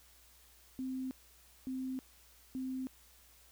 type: tone bursts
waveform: sine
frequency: 260.1 Hz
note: C4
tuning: 10 cents flat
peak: -36 dBFS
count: 3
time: 0.79-2.87 s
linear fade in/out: 0 ms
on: 320 ms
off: 560 ms
effects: added 60 Hz sine -66 dBFS peak until 3.51 s + white hiss -63 dBFS RMS until 3.51 s